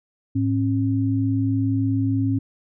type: tone pair together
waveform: sine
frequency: 107.43 / 270.7 Hz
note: A2 / C#4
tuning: -41 / -41 cents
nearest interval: octave + major third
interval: 1600 cents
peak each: -21 dBFS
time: 0.35-2.39 s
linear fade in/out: 10 ms
effects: none